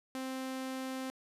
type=tone; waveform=sawtooth; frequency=261.8 Hz; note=C4; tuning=1 cent sharp; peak=-33 dBFS; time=0.15-1.1 s; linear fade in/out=0 ms; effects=resampled to 32000 Hz